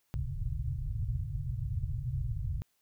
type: low-pass noise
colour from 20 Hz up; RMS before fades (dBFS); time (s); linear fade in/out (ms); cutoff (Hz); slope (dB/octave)
white; -34; 0.14-2.62; 0; 140; 96
effects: white hiss -75 dBFS RMS until 2.81 s